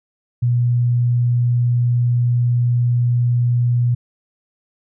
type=tone; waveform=sine; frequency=121.2 Hz; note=B2; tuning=32 cents flat; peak=-13 dBFS; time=0.42-3.95 s; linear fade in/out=10 ms; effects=none